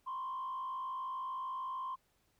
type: tone with frequency modulation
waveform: sine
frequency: 1046.5 Hz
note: C6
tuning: in tune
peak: -36 dBFS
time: 0.06-1.96 s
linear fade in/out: 20 ms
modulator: 53.5 Hz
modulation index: 0.66
effects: tanh soft clip ceiling -34 dBFS + pink hiss -75 dBFS RMS until 2.39 s